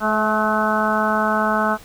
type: harmonic tone with a mistuned harmonic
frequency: 214.8 Hz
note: A3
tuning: 41 cents flat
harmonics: 1 / 2 / 3 / 4 / 5 / 6 / 7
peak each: -23 / -29 / -23 / -24 / -25 / -23 / -24 dBFS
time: 0-1.78 s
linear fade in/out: 50 ms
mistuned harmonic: 3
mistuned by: +19 cents
effects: pink hiss -44 dBFS RMS until 1.84 s